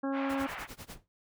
harmonic tone, 272.9 Hz, C#4, 27 cents flat, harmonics 1 / 2 / 3 / 4 / 5 / 6, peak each -31 / -37 / -41 / -43 / -45 / -47 dBFS, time 0.03-0.47 s, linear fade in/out 10 ms
pink band-pass noise, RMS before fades -41 dBFS, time 0.12-0.68 s, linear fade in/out 50 ms, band 740 to 2600 Hz, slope 24 dB/octave
pink noise with tremolo, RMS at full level -44 dBFS, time 0.29-0.98 s, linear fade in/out 10 ms, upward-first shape sine, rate 10 Hz, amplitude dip 95%
brown noise with exponential decay, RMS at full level -45 dBFS, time 0.95-1.08 s, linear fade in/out 0 ms, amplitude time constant 27 ms
effects none

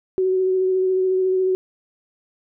sine tone with vibrato, 374.2 Hz, F#4, 20 cents sharp, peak -16 dBFS, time 0.18-1.55 s, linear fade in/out 0 ms, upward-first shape sine, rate 14 Hz, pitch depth 16 cents each way, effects none

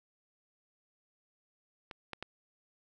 clicks, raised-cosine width 0.3 ms, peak -27 / -23 / -23 dBFS, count 3, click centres 1.912 / 2.133 / 2.226 s, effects none

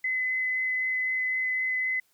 sine tone with vibrato, 2028 Hz, B6, 45 cents sharp, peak -25 dBFS, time 0.04-2 s, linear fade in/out 5 ms, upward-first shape sine, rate 3.9 Hz, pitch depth 8 cents each way, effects white hiss -68 dBFS RMS until 2.13 s

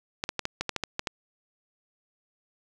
clicks, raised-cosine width 0.2 ms, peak -11 dBFS, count 10, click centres 0.239 / 0.291 / 0.393 / 0.454 / 0.61 / 0.693 / 0.763 / 0.837 / 0.994 / 1.072 s, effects none

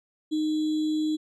sine tone with sample-and-hold, 308.7 Hz, D#4, 14 cents flat, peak -23 dBFS, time 0.31-1.17 s, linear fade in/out 20 ms, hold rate 3675 Hz, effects low-pass 6000 Hz 12 dB/octave

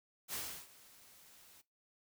white noise with ADSR envelope, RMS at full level -40 dBFS, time 0.28-1.62 s, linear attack 54 ms, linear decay 330 ms, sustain -21 dB, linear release 16 ms, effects noise-tail reverb RT60 0.2 s tail -19 dB re dry

